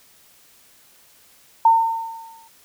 sine tone with exponential decay, 908 Hz, A#5, 46 cents flat, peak -8 dBFS, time 1.65-2.48 s, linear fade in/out 5 ms, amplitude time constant 180 ms, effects white hiss -53 dBFS RMS until 2.64 s

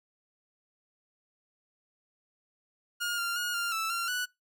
sawtooth tone with pitch steps, 1424 / 1390 / 1438 / 1395 / 1319 / 1377 / 1479 Hz, F6 / F6 / F#6 / F6 / E6 / F6 / F#6, +33 / -9 / -50 / -2 / +1 / -25 / -1 cents, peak -26 dBFS, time 3-4.26 s, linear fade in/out 20 ms, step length 180 ms, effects noise-tail reverb RT60 0.2 s tail -23 dB re dry

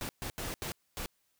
pink noise bursts at uneven times, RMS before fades -38 dBFS, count 5, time 0.01-0.09 / 0.22-0.3 / 0.38-0.54 / 0.62-0.72 / 0.97-1.06 s, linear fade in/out 0 ms, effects white hiss -75 dBFS RMS until 1.39 s

